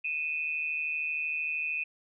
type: tone pair together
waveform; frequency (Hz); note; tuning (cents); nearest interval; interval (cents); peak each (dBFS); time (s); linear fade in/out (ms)
sine; 2484 / 2637; D#7 / E7; -3 / 0; minor second; 103; -31 / -34; 0.04-1.84; 10
effects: none